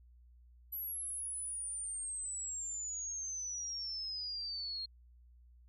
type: exponential sweep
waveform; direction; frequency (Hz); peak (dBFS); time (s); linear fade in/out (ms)
sine; down; 11860 to 4224; -38; 0.72-4.86; 10
effects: added 60 Hz sine -58 dBFS peak until 5.68 s